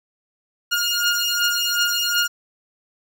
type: beating tone pair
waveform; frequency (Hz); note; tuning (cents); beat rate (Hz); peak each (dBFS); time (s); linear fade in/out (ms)
15% pulse; 1420 / 1422.7; F6 / F6; +28 / +32; 2.7; -15; 0.71-2.28; 20
effects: none